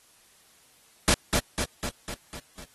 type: noise with echo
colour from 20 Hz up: pink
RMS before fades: -20 dBFS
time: 1.08-1.14 s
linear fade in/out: 0 ms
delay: 250 ms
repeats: 6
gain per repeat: -4 dB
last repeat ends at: 2.64 s
effects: white hiss -59 dBFS RMS until 2.74 s + AAC 32 kbps